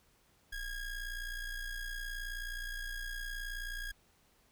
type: ring-modulated tone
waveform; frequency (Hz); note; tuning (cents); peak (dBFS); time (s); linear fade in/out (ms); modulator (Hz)
square; 830.6; G#5; 0; -36; 0.52-3.92; 10; 801
effects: pink hiss -69 dBFS RMS until 4.51 s